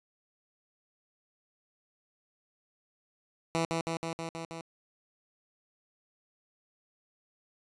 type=tone with echo; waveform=10% pulse; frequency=164.81 Hz; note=E3; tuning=in tune; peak=-19 dBFS; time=3.55-3.65 s; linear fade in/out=0 ms; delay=160 ms; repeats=6; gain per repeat=-2 dB; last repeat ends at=4.61 s; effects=resampled to 22050 Hz